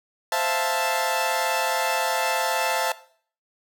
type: chord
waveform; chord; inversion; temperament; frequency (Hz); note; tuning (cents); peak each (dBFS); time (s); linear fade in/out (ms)
sawtooth; F major seventh; second; equal; 523.3 / 659.3 / 698.5 / 880; C5 / E5 / F5 / A5; 0 / 0 / 0 / 0; -26 / -23 / -26 / -21; 0.32-2.92; 2
effects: noise-tail reverb RT60 0.5 s tail -17 dB re dry